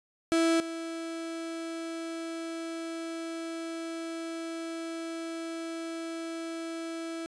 35% pulse tone with level steps, 329.6 Hz, E4, in tune, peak -21 / -33 dBFS, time 0.32-7.26 s, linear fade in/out 0 ms, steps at 0.6 s, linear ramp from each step 2 ms, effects resampled to 24000 Hz

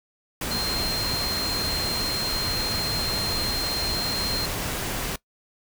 sine tone in noise, 4186 Hz, C8, in tune, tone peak -26 dBFS, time 0.51-4.46 s, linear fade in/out 5 ms, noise pink, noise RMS -29 dBFS, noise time 0.41-5.16 s, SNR 0 dB, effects noise-tail reverb RT60 0.1 s tail -20 dB re dry

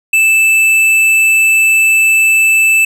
sine tone with tanh clipping, 2637 Hz, E7, in tune, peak -8 dBFS, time 0.13-2.85 s, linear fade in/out 5 ms, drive 12 dB, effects none

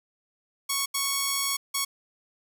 5% pulse tone bursts at uneven times, 1108.7 Hz, C#6, in tune, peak -13 dBFS, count 3, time 0.69-0.86 / 0.94-1.57 / 1.74-1.85 s, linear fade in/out 10 ms, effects none

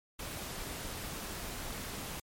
pink noise, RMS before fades -41 dBFS, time 0.19-2.2 s, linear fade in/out 5 ms, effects MP3 64 kbps

